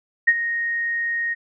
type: tone with ADSR envelope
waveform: sine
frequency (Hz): 1864.7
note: A#6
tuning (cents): 0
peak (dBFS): -9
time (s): 0.27-1.35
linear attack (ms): 13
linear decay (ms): 47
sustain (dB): -12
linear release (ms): 25
effects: none